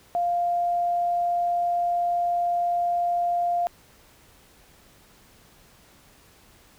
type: tone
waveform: sine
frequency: 698.5 Hz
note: F5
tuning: in tune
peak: -21 dBFS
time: 0.15-3.67 s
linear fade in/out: 0 ms
effects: pink hiss -55 dBFS RMS until 6.78 s